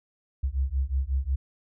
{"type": "beating tone pair", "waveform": "sine", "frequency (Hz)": [64.4, 69.9], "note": ["C2", "C#2"], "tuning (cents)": [-27, 15], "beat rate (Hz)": 5.5, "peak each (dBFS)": -27, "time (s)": [0.43, 1.36], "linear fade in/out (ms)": 10, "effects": []}